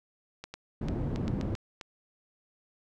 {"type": "clicks", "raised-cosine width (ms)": 0.2, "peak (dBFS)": -23, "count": 8, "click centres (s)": [0.44, 0.54, 0.885, 1.16, 1.28, 1.412, 1.552, 1.812]}
{"type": "low-pass noise", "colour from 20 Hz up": "white", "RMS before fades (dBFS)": -32, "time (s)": [0.81, 1.55], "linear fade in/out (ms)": 5, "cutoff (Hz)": 220, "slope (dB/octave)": 12}
{"effects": []}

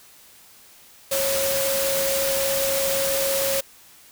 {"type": "tone in noise", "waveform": "sine", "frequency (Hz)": 546, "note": "C#5", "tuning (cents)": -26, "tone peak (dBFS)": -23, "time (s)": [1.11, 3.61], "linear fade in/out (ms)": 10, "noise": "white", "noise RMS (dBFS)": -25, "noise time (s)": [1.11, 3.61], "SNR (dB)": -1, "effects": ["white hiss -50 dBFS RMS until 4.11 s"]}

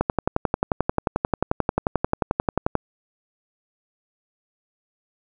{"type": "click train", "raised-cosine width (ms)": 1, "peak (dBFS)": -5, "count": 32, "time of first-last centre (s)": [0.01, 2.753], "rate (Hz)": 11.3, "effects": []}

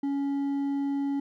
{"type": "tone with hard clipping", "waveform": "triangle", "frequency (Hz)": 279.6, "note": "C#4", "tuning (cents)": 15, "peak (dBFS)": -27, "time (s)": [0.03, 1.2], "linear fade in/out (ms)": 5, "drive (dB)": 7, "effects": []}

